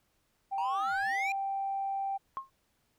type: tone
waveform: sine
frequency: 784 Hz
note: G5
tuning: in tune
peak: -30 dBFS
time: 0.51-2.18 s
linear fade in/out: 20 ms
type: exponential sweep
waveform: triangle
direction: up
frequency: 907 to 2449 Hz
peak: -28 dBFS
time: 0.58-1.32 s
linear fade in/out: 2 ms
type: tone with exponential decay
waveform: sine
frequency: 1071 Hz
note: C6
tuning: 40 cents sharp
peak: -29 dBFS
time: 2.37-2.5 s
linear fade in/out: 0 ms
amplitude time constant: 28 ms
effects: tanh soft clip ceiling -24 dBFS + pink hiss -74 dBFS RMS until 2.98 s